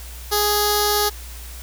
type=tone with notch filter; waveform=5% pulse; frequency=415.3 Hz; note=G#4; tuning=in tune; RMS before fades=-19 dBFS; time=0.31-1.1 s; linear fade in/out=20 ms; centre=2400 Hz; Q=0.64; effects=added 60 Hz sine -34 dBFS peak until 1.62 s + white hiss -40 dBFS RMS until 1.62 s